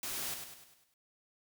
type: noise with echo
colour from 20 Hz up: white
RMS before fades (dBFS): -39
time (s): 0.03-0.34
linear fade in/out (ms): 2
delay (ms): 100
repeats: 6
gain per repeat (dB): -6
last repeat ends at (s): 0.94
effects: none